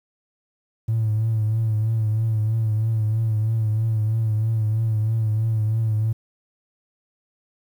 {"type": "tone with vibrato", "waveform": "triangle", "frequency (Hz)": 110, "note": "A2", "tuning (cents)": 0, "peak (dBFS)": -15, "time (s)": [0.88, 6.13], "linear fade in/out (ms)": 10, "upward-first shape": "triangle", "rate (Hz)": 3.1, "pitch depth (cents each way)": 57, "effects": ["tanh soft clip ceiling -15 dBFS", "9-bit"]}